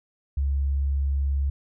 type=tone; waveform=sine; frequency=69.3 Hz; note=C#2; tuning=in tune; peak=-21 dBFS; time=0.37-1.5 s; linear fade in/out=5 ms; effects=none